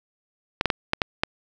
clicks, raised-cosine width 0.3 ms, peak -4 dBFS, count 6, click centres 0.611 / 0.657 / 0.702 / 0.934 / 1.018 / 1.235 s, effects none

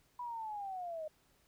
sine linear sweep, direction down, 987.8 to 608 Hz, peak -39 dBFS, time 0.19-1.08 s, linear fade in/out 5 ms, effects pink hiss -71 dBFS RMS until 1.47 s

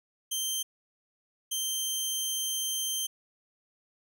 15% pulse tone pair in turn, 3136 / 3136 Hz, G7 / G7, 0 / 0 cents, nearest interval unison, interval 0 cents, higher neither, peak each -22 dBFS, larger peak neither, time 0.31-0.63 / 1.51-3.07 s, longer second, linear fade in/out 10 ms, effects none

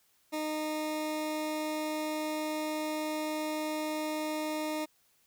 20% pulse tone, 307.8 Hz, D#4, 19 cents flat, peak -27 dBFS, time 0.32-4.86 s, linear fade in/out 20 ms, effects white hiss -69 dBFS RMS until 5.26 s

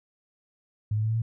sine tone with pitch steps, 105.9 / 107.88 / 109.89 / 111.94 / 114.03 Hz, G#2 / A2 / A2 / A2 / A#2, +34 / -34 / -2 / +30 / -38 cents, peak -23 dBFS, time 0.91-1.22 s, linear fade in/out 5 ms, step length 62 ms, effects none

